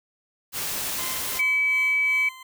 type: noise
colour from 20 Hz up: white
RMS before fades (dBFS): -29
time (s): 0.52-1.42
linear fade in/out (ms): 50
type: tone with tremolo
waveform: 20% pulse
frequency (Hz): 1036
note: C6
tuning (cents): -17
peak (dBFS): -29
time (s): 0.98-2.43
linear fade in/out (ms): 5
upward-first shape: sine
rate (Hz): 2.7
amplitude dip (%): 60
type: tone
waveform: sine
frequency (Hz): 2291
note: D7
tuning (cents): -44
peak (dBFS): -19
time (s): 1.39-2.29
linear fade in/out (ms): 5
effects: none